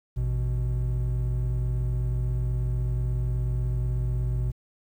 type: tone pair together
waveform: triangle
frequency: 55.24 / 123.47 Hz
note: A1 / B2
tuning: +8 / 0 cents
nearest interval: octave + major second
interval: 1392 cents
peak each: -24 dBFS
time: 0.16-4.52 s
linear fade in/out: 20 ms
effects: tanh soft clip ceiling -15 dBFS + 10-bit